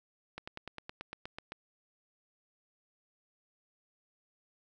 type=slowing click train; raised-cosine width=0.3 ms; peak=-25 dBFS; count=11; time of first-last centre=0.38-1.521 s; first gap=95 ms; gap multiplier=1.04; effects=none